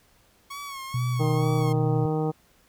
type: tone with vibrato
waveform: sawtooth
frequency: 1105 Hz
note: C#6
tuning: 6 cents flat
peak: -31 dBFS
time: 0.5-1.73 s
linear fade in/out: 10 ms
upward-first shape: sine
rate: 2.2 Hz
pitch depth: 61 cents each way
type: tone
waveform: sine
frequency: 123.47 Hz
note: B2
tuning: in tune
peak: -23 dBFS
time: 0.94-2.06 s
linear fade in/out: 5 ms
type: harmonic tone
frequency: 155.56 Hz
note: D#3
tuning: in tune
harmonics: 1 / 2 / 3 / 4 / 5 / 6 / 7 / 8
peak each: -26 / -30 / -28 / -42 / -33 / -42 / -46 / -43 dBFS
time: 1.19-2.32 s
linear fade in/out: 20 ms
effects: pink hiss -61 dBFS RMS until 2.68 s